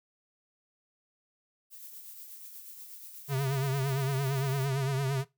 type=noise with tremolo; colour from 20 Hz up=violet; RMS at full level=-45 dBFS; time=1.7-4.7 s; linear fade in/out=50 ms; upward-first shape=triangle; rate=8.3 Hz; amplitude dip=45%
type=tone with vibrato; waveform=square; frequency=135.9 Hz; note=C#3; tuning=34 cents flat; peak=-28 dBFS; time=3.28-5.25 s; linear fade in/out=50 ms; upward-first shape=triangle; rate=8.8 Hz; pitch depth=86 cents each way
effects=noise-tail reverb RT60 0.2 s tail -19 dB re dry